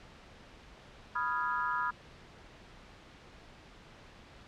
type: chord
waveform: sine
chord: F half-diminished seventh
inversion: second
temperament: equal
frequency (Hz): 987.8 / 1244.5 / 1396.9 / 1661.2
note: Cb6 / Eb6 / F6 / Ab6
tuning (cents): 0 / 0 / 0 / 0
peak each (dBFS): -34 / -35 / -36 / -39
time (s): 1.15-1.91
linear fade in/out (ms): 10
effects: pink hiss -54 dBFS RMS until 4.47 s + low-pass 4000 Hz 12 dB/octave